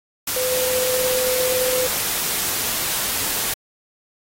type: tone in noise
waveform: sine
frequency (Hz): 508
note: B4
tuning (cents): +49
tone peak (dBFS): -21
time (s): 0.36-1.87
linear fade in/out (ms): 5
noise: white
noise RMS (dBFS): -23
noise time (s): 0.27-3.54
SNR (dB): -1
effects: AAC 48 kbps